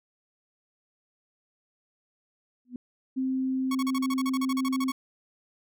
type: tone with exponential growth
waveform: sine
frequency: 246.9 Hz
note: B3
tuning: in tune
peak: -30 dBFS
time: 2.65-2.76 s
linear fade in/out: 2 ms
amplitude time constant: 22 ms
type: tone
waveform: sine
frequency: 261.6 Hz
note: C4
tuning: in tune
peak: -25 dBFS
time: 3.16-4.92 s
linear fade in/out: 20 ms
type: tone bursts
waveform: sawtooth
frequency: 1108.7 Hz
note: C#6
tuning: in tune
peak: -27 dBFS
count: 16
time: 3.71-4.92 s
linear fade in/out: 5 ms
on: 40 ms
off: 38 ms
effects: none